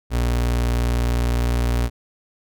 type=tone; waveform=35% pulse; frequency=59.8 Hz; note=A#1; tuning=45 cents sharp; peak=-16 dBFS; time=0.1-1.9 s; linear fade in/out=50 ms; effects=none